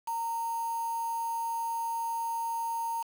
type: tone with quantisation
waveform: sine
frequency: 922 Hz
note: A#5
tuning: 19 cents flat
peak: -30 dBFS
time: 0.07-3.03 s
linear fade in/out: 10 ms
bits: 7
effects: none